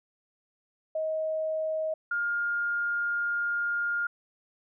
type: tone pair in turn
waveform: sine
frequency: 631 / 1412.5 Hz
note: D#5 / F6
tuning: +24 / +19 cents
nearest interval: octave + major second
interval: 1395 cents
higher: second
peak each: -27 / -26 dBFS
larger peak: second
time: 0.95-1.94 / 2.11-4.07 s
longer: second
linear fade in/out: 5 ms
effects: none